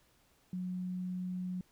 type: tone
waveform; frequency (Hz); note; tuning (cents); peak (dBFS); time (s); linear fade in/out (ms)
sine; 182.2; F#3; -26; -35; 0.53-1.61; 2
effects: pink hiss -69 dBFS RMS until 1.71 s